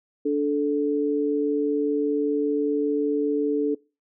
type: tone pair together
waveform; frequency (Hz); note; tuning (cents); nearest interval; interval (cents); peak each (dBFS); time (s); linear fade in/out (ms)
sine; 291.3 / 436.4; D4 / A4; -14 / -14; perfect fifth; 700; -23; 0.25-3.75; 10
effects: noise-tail reverb RT60 0.3 s tail -23 dB re dry